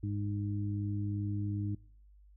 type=harmonic tone; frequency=102.6 Hz; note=G#2; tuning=21 cents flat; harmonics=1 / 2 / 3; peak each=-33 / -41 / -40 dBFS; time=0.03-1.75 s; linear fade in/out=5 ms; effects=noise-tail reverb RT60 0.6 s tail -25 dB re dry + added 50 Hz sine -56 dBFS peak until 2.36 s